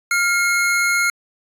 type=tone pair together; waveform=square; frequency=1400 / 2164 Hz; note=F6 / C#7; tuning=+4 / -42 cents; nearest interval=minor sixth; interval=754 cents; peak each=-19 dBFS; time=0.11-1.1 s; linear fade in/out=2 ms; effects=resampled to 32000 Hz